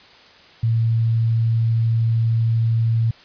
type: tone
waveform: sine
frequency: 114.1 Hz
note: A#2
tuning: 37 cents flat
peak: -15 dBFS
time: 0.63-3.11 s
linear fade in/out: 5 ms
effects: white hiss -47 dBFS RMS until 3.24 s + resampled to 11025 Hz